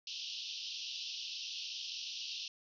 pink band-pass noise, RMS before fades -43 dBFS, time 0.07-2.48 s, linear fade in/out 2 ms, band 2700 to 5800 Hz, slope 96 dB/octave, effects none

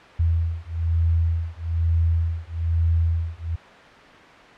sine beating tone pair, 82.41 / 83.51 Hz, E2 / E2, 0 / +23 cents, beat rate 1.1 Hz, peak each -22 dBFS, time 0.19-3.56 s, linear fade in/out 10 ms, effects white hiss -44 dBFS RMS until 4.57 s + low-pass 2000 Hz 12 dB/octave

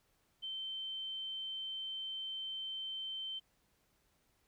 sine tone, 3100 Hz, G7, 20 cents flat, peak -39 dBFS, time 0.42-3.4 s, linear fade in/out 20 ms, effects pink hiss -75 dBFS RMS until 4.47 s

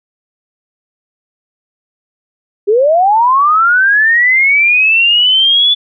sine linear sweep, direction up, 388.4 to 3474 Hz, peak -6 dBFS, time 2.67-5.75 s, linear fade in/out 20 ms, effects none

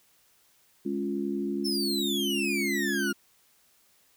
sine chord, Db major, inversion second, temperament equal, 207.7 / 277.2 / 349.2 Hz, Ab3 / Db4 / F4, 0 / 0 / 0 cents, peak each -32 dBFS, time 0.85-3.13 s, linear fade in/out 10 ms
40% pulse exponential sweep, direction down, 5400 to 1396.9 Hz, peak -28 dBFS, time 1.64-3.13 s, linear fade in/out 20 ms
effects white hiss -64 dBFS RMS until 4.16 s

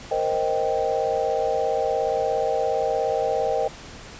sine chord, C minor seventh, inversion third, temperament equal, 466.2 / 523.3 / 622.3 / 784 Hz, Bb4 / C5 / Eb5 / G5, 0 / 0 / 0 / 0 cents, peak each -26 dBFS, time 0.11-3.68 s, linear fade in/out 5 ms, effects pink hiss -41 dBFS RMS until 4.19 s + resampled to 16000 Hz

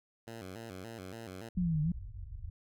10% pulse tone with vibrato, 103.3 Hz, G#2, 9 cents flat, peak -35 dBFS, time 0.27-1.49 s, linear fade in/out 5 ms, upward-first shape square, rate 3.5 Hz, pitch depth 180 cents each way
white low-pass noise, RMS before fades -43 dBFS, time 1.55-2.5 s, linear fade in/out 5 ms, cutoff 100 Hz, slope 48 dB/octave
sine exponential two-way sweep, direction down then up, 185 to 148.1 to 181.2 Hz, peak -28 dBFS, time 1.57-1.92 s, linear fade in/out 5 ms, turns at 1.82 s
effects none

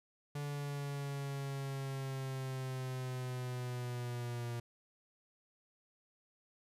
45% pulse linear sweep, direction down, 145.2 to 118.4 Hz, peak -38 dBFS, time 0.35-4.6 s, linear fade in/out 5 ms, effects resampled to 32000 Hz

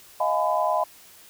sine chord, F half-diminished seventh, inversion third, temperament just, 628.6 / 698.5 / 838.1 / 1005.8 Hz, Eb5 / F5 / Ab5 / Cb6, +18 / 0 / +16 / +31 cents, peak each -25 / -26 / -28 / -25 dBFS, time 0.2-0.84 s, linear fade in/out 5 ms, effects white hiss -50 dBFS RMS until 1.29 s

